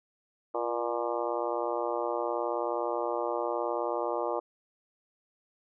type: harmonic tone with a mistuned harmonic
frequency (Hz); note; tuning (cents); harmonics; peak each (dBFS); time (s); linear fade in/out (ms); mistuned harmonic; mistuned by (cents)
119.2; A#2; +39; 3 / 4 / 5 / 6 / 7 / 8 / 9 / 10; -36 / -34 / -34 / -39 / -37 / -40 / -39 / -41; 0.54-4.4; 10; 3; -45
effects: none